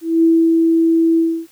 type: tone with ADSR envelope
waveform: sine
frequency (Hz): 328.9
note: E4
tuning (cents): -4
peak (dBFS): -8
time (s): 0.01-1.47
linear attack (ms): 220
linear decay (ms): 280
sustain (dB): -2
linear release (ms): 290
effects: white hiss -51 dBFS RMS until 1.51 s